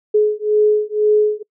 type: beating tone pair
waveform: sine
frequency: 422.3 / 424.3 Hz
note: G#4 / G#4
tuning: +29 / +37 cents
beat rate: 2 Hz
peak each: -15 dBFS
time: 0.14-1.43 s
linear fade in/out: 10 ms
effects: noise-tail reverb RT60 0.1 s tail -26 dB re dry